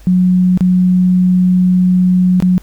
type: tone with dropouts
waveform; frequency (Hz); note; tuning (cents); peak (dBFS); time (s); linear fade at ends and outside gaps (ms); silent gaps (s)
sine; 182.3; F#3; -25; -7; 0.07-2.58; 0; 0.575-0.608 / 2.402-2.424
effects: added 50 Hz sine -36 dBFS peak until 2.62 s + pink hiss -47 dBFS RMS until 2.62 s